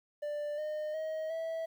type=tone with pitch steps; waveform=triangle; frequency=590 / 610.1 / 630.9 / 652.4 Hz; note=D5 / D#5 / D#5 / E5; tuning=+8 / -34 / +24 / -18 cents; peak=-32 dBFS; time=0.22-1.66 s; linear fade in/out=10 ms; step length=360 ms; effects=11-bit